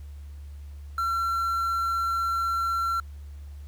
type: tone with quantisation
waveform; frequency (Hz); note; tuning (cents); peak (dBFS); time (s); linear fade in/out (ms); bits
triangle; 1358; F6; -49; -22; 0.98-3; 2; 8
effects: added 72 Hz sine -38 dBFS peak until 3.67 s + pink hiss -61 dBFS RMS until 3.67 s